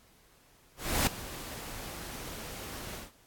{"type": "noise with ADSR envelope", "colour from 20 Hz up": "pink", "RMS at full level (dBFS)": -26, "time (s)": [0.77, 3.12], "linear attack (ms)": 300, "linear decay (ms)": 4, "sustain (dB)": -16, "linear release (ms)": 150, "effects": ["pink hiss -62 dBFS RMS until 3.26 s", "AAC 64 kbps"]}